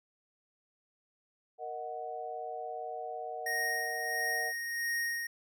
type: chord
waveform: sine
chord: D# minor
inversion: second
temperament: equal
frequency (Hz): 466.2 / 622.3 / 740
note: A#4 / D#5 / F#5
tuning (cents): 0 / 0 / 0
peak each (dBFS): -43 / -43 / -39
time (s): 1.58-4.53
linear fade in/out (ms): 50
type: tone with tremolo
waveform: square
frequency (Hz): 1864.7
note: A#6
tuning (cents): 0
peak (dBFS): -31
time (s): 3.46-5.27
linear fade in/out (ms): 5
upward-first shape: sine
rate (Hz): 1.5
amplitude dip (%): 45
effects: none